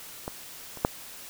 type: clicks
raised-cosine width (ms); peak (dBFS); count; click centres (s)
1; -18 / -27 / -6; 3; 0.279 / 0.773 / 0.849
effects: white hiss -44 dBFS RMS until 1.29 s